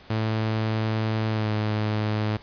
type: tone with pitch glide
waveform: sawtooth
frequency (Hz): 110 to 106.99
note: A2 to A2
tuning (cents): 0 to -48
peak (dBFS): -19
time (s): 0.1-2.37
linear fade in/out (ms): 5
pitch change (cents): -48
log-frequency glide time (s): 1.3-1.5
effects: pink hiss -49 dBFS RMS until 2.42 s + resampled to 11025 Hz